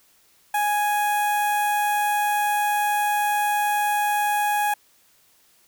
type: tone with notch filter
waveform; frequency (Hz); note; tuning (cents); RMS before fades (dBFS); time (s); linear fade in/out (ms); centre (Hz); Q
sawtooth; 830.6; G#5; 0; -22; 0.54-4.74; 5; 4600; 0.73
effects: white hiss -59 dBFS RMS until 5.67 s